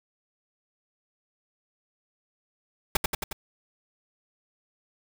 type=noise with echo; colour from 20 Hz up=pink; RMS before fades=-21 dBFS; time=2.95-2.97 s; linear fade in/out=5 ms; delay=90 ms; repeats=4; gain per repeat=-3 dB; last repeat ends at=3.33 s; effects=none